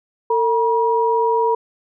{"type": "tone pair together", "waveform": "sine", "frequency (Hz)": [452.1, 958], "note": ["A4", "A#5"], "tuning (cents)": [47, 47], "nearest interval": "octave + minor second", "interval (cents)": 1300, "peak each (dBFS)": [-17, -17], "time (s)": [0.3, 1.55], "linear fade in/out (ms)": 5, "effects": []}